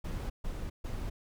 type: noise bursts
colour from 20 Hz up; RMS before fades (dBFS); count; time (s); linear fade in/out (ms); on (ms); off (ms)
brown; -36; 3; 0.04-1.1; 10; 260; 140
effects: none